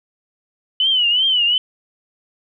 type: tone with vibrato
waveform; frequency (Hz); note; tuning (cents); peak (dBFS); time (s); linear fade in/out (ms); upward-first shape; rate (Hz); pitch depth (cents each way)
sine; 2985; F#7; +15; -13; 0.8-1.58; 2; triangle; 2.7; 130
effects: none